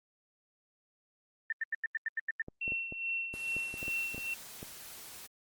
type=tone bursts; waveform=sine; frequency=1794 Hz; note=A6; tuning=33 cents sharp; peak=-30 dBFS; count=9; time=1.5-2.42 s; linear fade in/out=2 ms; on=24 ms; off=88 ms
type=clicks; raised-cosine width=2 ms; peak=-30 dBFS; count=12; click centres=2.484 / 2.679 / 2.721 / 2.924 / 3.34 / 3.566 / 3.741 / 3.829 / 3.881 / 4.146 / 4.18 / 4.629 s
type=tone with tremolo; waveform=sine; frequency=2713 Hz; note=E7; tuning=49 cents sharp; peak=-31 dBFS; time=2.61-4.34 s; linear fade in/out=5 ms; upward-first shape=sine; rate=2.4 Hz; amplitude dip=65%
type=noise; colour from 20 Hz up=white; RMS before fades=-48 dBFS; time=3.33-5.27 s; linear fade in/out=10 ms
effects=Opus 32 kbps